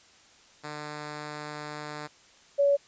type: tone pair in turn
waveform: 5% pulse / sine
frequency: 149.7 / 565.2 Hz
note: D3 / C#5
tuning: +33 / +34 cents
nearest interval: octave + major seventh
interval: 2301 cents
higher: second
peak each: -25 / -19 dBFS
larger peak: second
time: 0.63-2.08 / 2.58-2.77 s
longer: first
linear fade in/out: 20 ms
effects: white hiss -57 dBFS RMS until 2.87 s + resampled to 16000 Hz